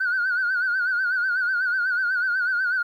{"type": "tone with vibrato", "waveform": "sine", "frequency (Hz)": 1480, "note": "F#6", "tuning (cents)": 0, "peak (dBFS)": -19, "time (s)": [0, 2.83], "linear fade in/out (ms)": 10, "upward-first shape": "sine", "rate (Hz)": 8.1, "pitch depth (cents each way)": 86, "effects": ["tanh soft clip ceiling -17 dBFS", "10-bit"]}